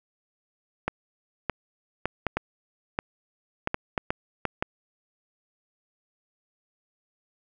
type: clicks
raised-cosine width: 0.5 ms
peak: -10 dBFS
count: 12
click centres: 0.88 / 1.497 / 2.056 / 2.267 / 2.37 / 2.989 / 3.674 / 3.744 / 3.978 / 4.105 / 4.453 / 4.625 s
effects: none